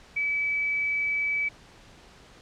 sine tone with frequency modulation, 2295 Hz, D7, 40 cents flat, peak -24 dBFS, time 0.16-1.49 s, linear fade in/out 10 ms, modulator 29.4 Hz, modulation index 0.26, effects pink hiss -52 dBFS RMS until 2.41 s + low-pass 6000 Hz 12 dB/octave

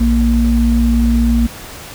sine tone pair together, 58.49 / 233.1 Hz, A#1 / A#3, +7 / 0 cents, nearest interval 2 octaves, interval 2393 cents, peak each -12 dBFS, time 0-1.47 s, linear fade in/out 10 ms, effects pink hiss -32 dBFS RMS until 1.94 s

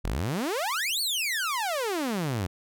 sawtooth exponential two-way sweep, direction up then down, 37.54 to 4612 to 85.2 Hz, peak -23 dBFS, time 0.04-2.47 s, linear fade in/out 10 ms, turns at 1.01 s, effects none

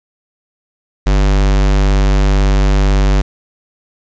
square tone, 49 Hz, G1, in tune, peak -9 dBFS, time 1.06-3.22 s, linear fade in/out 10 ms, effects resampled to 16000 Hz + 7-bit

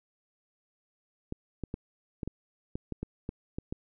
clicks, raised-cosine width 3 ms, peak -21 dBFS, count 11, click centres 1.324 / 1.637 / 1.741 / 2.232 / 2.276 / 2.755 / 2.923 / 3.03 / 3.291 / 3.585 / 3.725 s, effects none

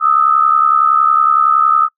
sine tone pair together, 1237 / 1307.8 Hz, D#6 / E6, -10 / -14 cents, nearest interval minor second, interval 96 cents, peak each -11 dBFS, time 0-1.89 s, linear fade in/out 50 ms, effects noise-tail reverb RT60 0.1 s tail -22 dB re dry

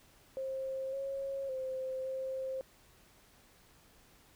sine tone with pitch steps, 531 / 546 / 522 / 527 Hz, C5 / C#5 / C5 / C5, +25 / -26 / -4 / +12 cents, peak -35 dBFS, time 0.37-2.61 s, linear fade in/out 0 ms, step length 560 ms, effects pink hiss -63 dBFS RMS until 4.35 s

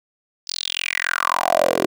10% pulse tone with high-pass filter sweep, 43.65 Hz, F1, in tune, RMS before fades -21 dBFS, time 0.47-1.86 s, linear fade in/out 10 ms, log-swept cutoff 5100 to 370 Hz, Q 6.4, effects none

